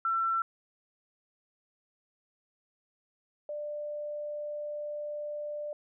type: tone pair in turn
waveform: sine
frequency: 1345 / 592.9 Hz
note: E6 / D5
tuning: +34 / +16 cents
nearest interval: octave + major second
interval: 1418 cents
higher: first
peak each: -26 / -34 dBFS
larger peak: first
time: 0.05-0.42 / 3.49-5.73 s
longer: second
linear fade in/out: 2 ms
effects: none